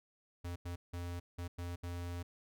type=tone bursts at uneven times; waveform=square; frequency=87.31 Hz; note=F2; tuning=in tune; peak=-40 dBFS; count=6; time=0.44-0.56 / 0.65-0.76 / 0.93-1.2 / 1.38-1.48 / 1.58-1.76 / 1.83-2.23 s; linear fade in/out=10 ms; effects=none